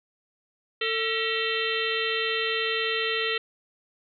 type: harmonic tone with a mistuned harmonic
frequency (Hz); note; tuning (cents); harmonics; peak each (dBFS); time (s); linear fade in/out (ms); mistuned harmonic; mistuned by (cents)
447.3; A4; +28; 1 / 3 / 4 / 5 / 6 / 7 / 8 / 9; -30 / -34 / -31 / -39 / -31 / -32 / -36 / -36; 0.81-3.38; 5; 4; +120
effects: none